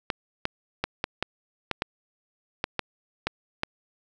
clicks, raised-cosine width 0.3 ms, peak -9 dBFS, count 11, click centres 0.102 / 0.454 / 0.84 / 1.041 / 1.226 / 1.713 / 1.821 / 2.641 / 2.793 / 3.27 / 3.634 s, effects none

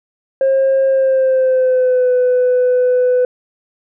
sine tone with pitch glide, 536 to 500.1 Hz, C5 to B4, +42 to +22 cents, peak -8 dBFS, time 0.41-3.25 s, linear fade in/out 2 ms, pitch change -120 cents, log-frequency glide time 0.87-2.12 s, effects tanh soft clip ceiling -8 dBFS

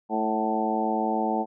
harmonic tone with a mistuned harmonic, 110 Hz, A2, in tune, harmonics 2 / 3 / 4 / 5 / 6 / 7 / 8, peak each -29 / -31 / -33 / -34 / -34 / -28 / -30 dBFS, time 0.09-1.46 s, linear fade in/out 50 ms, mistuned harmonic 7, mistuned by -30 cents, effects none

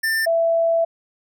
square / sine tone pair in turn, 1790 / 664.7 Hz, A6 / E5, +29 / +14 cents, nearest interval octave + perfect fourth, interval 1715 cents, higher first, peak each -19 / -15 dBFS, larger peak second, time 0.03-0.26 / 0.26-0.85 s, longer second, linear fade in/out 10 ms, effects none

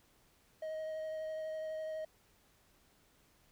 triangle tone with vibrato, 629 Hz, D#5, 19 cents sharp, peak -36 dBFS, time 0.62-2.05 s, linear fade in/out 5 ms, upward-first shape triangle, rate 12 Hz, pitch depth 13 cents each way, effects pink hiss -69 dBFS RMS until 3.51 s

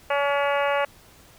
harmonic tone, 283.4 Hz, C#4, 38 cents sharp, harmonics 2 / 3 / 4 / 5 / 6 / 7 / 8 / 9 / 10, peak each -23 / -27 / -29 / -31 / -33 / -34 / -35 / -36 / -37 dBFS, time 0.1-0.85 s, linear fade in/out 5 ms, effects pink hiss -52 dBFS RMS until 1.38 s

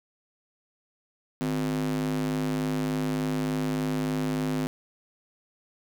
square tone with high-pass filter, 51.7 Hz, G#1, 7 cents flat, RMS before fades -28 dBFS, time 1.41-4.67 s, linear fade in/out 0 ms, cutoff 210 Hz, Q 9.5, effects none

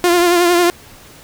sawtooth tone with vibrato, 349.5 Hz, F4, 1 cent sharp, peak -6 dBFS, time 0.04-0.7 s, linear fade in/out 0 ms, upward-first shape triangle, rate 11 Hz, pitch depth 49 cents each way, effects pink hiss -41 dBFS RMS until 1.23 s

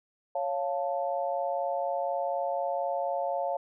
sine chord, Db augmented, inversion none, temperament equal, 554.4 / 698.5 / 880 Hz, Db5 / F5 / A5, 0 / 0 / 0 cents, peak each -31 / -31 / -35 dBFS, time 0.35-3.57 s, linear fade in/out 5 ms, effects none

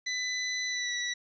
20% pulse tone with pitch glide, 2000 to 1952.1 Hz, B6 to B6, +21 to -21 cents, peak -25 dBFS, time 0.06-1.14 s, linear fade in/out 10 ms, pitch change -42 cents, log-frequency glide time 0.66-0.92 s, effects resampled to 16000 Hz + 10-bit

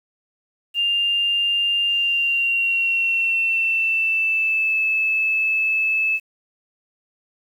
sine tone with pitch glide, 2800 to 2612 Hz, F7 to E7, +4 to -17 cents, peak -17 dBFS, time 0.74-6.2 s, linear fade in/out 50 ms, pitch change -121 cents, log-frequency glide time 1.89-4.81 s, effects 8-bit

